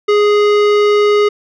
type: tone with hard clipping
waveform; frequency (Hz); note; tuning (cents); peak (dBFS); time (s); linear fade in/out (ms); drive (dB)
sine; 415.3; G#4; 0; -10; 0.08-1.29; 10; 16
effects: resampled to 22050 Hz